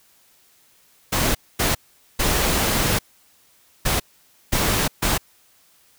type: noise bursts at uneven times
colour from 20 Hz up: pink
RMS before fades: -20 dBFS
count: 6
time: 1.12-1.35 / 1.59-1.75 / 2.19-2.99 / 3.85-4 / 4.52-4.88 / 5.02-5.18 s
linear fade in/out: 10 ms
effects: white hiss -57 dBFS RMS until 5.98 s